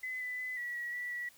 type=tone with pitch steps; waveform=sine; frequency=2023 / 1996 / 2010 / 1938 / 1921 / 1957 / 1941 Hz; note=B6 / B6 / B6 / B6 / B6 / B6 / B6; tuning=+41 / +18 / +30 / -33 / -48 / -16 / -31 cents; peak=-36 dBFS; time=0.03-1.29 s; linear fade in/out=5 ms; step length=180 ms; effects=white hiss -61 dBFS RMS until 1.37 s